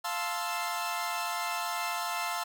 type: chord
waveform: sawtooth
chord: F major seventh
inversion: none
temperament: equal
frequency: 698.5 / 880 / 1046.5 / 1318.5 Hz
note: F5 / A5 / C6 / E6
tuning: 0 / 0 / 0 / 0 cents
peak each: -33 dBFS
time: 0.04-2.44 s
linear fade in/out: 10 ms
effects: none